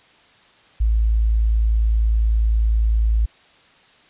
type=tone; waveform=sine; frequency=55 Hz; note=A1; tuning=in tune; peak=-14 dBFS; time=0.8-3.26 s; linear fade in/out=10 ms; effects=white hiss -52 dBFS RMS until 4.09 s + resampled to 8000 Hz